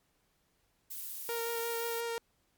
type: noise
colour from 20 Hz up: violet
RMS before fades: -41 dBFS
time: 0.9-2.01 s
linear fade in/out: 10 ms
type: tone with vibrato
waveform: sawtooth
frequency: 465.1 Hz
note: A#4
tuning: 4 cents flat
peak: -30 dBFS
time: 1.29-2.18 s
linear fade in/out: 0 ms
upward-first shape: sine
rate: 5.7 Hz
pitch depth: 12 cents each way
effects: pink hiss -74 dBFS RMS until 2.57 s + MP3 96 kbps